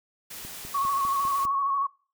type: noise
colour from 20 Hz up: white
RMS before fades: -40 dBFS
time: 0.3-1.46 s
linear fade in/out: 10 ms
type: click train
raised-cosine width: 3 ms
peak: -30 dBFS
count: 6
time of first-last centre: 0.45-1.452 s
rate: 4.99 Hz
type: tone with vibrato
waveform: sine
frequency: 1108.7 Hz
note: C#6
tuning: in tune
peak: -23 dBFS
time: 0.74-1.87 s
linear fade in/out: 10 ms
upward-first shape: square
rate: 13 Hz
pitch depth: 32 cents each way
effects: noise-tail reverb RT60 0.4 s tail -22 dB re dry